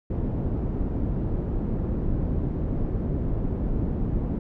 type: low-pass noise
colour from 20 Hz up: pink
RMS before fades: -26 dBFS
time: 0.1-4.39 s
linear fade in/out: 5 ms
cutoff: 320 Hz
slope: 12 dB/octave
effects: none